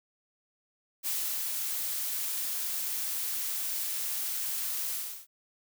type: noise with ADSR envelope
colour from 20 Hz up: blue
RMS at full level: -31 dBFS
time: 1.03-5.27 s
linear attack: 37 ms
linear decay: 340 ms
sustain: -2 dB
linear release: 350 ms
effects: none